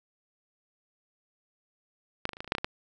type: clicks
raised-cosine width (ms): 0.3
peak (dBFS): -12 / -17 / -25 / -29 / -19 / -29 / -25 / -8 / -11 / -17 / -13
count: 11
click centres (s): 2.254 / 2.292 / 2.333 / 2.369 / 2.405 / 2.445 / 2.477 / 2.521 / 2.551 / 2.583 / 2.645
effects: none

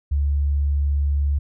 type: tone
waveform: sine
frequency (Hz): 71.4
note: D2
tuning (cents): -48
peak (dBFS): -17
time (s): 0.11-1.39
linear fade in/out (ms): 10
effects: none

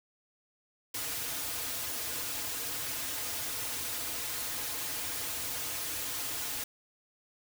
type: noise with comb filter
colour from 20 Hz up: white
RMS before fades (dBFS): -36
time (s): 0.94-6.64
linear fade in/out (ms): 5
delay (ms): 5.2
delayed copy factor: -1
effects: none

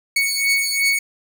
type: beating tone pair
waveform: sawtooth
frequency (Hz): 2221 / 2223.8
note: C#7 / C#7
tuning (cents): +3 / +5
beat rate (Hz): 2.8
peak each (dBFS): -17 / -16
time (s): 0.16-0.99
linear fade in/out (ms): 5
effects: none

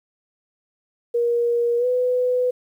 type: tone with pitch glide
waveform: sine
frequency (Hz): 474 to 499.3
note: A#4 to B4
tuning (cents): +29 to +19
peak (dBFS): -17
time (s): 1.14-2.51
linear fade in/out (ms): 10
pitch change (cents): +90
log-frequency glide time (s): 1.78-1.86
effects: 9-bit

